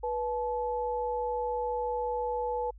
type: tone pair together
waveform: sine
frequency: 488.8 / 864.1 Hz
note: B4 / A5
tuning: -18 / -32 cents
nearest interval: minor seventh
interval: 986 cents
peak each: -31 / -32 dBFS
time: 0.03-2.71 s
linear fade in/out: 10 ms
effects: added 50 Hz sine -47 dBFS peak until 2.78 s